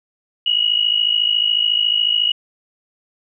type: tone pair together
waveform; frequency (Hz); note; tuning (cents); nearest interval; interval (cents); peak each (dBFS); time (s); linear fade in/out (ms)
sine; 2878 / 2932; F#7 / F#7; -49 / -16; unison; 33; -17; 0.46-2.32; 5
effects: none